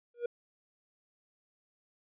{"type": "tone with exponential growth", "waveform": "triangle", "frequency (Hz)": 477.6, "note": "A#4", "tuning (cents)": 42, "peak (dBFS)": -25, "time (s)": [0.14, 0.26], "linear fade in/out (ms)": 5, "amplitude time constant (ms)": 25, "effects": ["resampled to 8000 Hz"]}